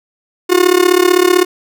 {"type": "tone with amplitude modulation", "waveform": "45% pulse", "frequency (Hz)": 360.4, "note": "F#4", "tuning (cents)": -45, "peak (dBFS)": -4, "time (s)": [0.49, 1.45], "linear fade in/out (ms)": 20, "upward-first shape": "sine", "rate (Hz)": 35.7, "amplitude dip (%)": 90, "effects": []}